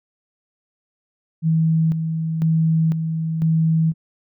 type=tone with tremolo; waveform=sine; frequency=161.2 Hz; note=E3; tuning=38 cents flat; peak=-14 dBFS; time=1.42-3.94 s; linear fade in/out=50 ms; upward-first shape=square; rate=1 Hz; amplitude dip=50%; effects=none